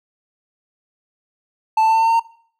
triangle tone with pitch steps, 880 / 886.1 / 892.3 / 898.5 / 904.7 / 911 / 917.4 Hz, A5 / A5 / A5 / A5 / A5 / A#5 / A#5, 0 / +12 / +24 / +36 / +48 / -40 / -28 cents, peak -10 dBFS, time 1.77-2.197 s, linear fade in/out 5 ms, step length 61 ms, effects noise-tail reverb RT60 0.6 s tail -22 dB re dry

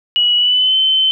sine tone with pitch glide, 2924 to 3071 Hz, F#7 to G7, -21 to -36 cents, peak -10 dBFS, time 0.16-1.11 s, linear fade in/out 0 ms, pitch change +85 cents, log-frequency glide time 0.36-0.76 s, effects none

